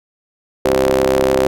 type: ring-modulated tone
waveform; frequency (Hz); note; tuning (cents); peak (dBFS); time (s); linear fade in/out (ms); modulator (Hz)
sawtooth; 66.9; C2; +39; -5; 0.65-1.47; 0; 450
effects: none